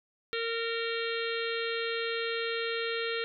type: harmonic tone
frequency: 460 Hz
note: A#4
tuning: 23 cents flat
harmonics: 1 / 3 / 4 / 5 / 6 / 7 / 8 / 9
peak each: -33 / -38 / -39 / -40 / -41 / -41 / -42 / -43 dBFS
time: 0.33-3.24 s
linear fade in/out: 0 ms
effects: none